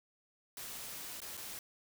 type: noise with dropouts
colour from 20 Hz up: white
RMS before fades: -45 dBFS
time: 0.57-1.59 s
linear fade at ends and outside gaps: 1 ms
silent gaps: 1.203-1.218 / 1.37-1.375 s
effects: none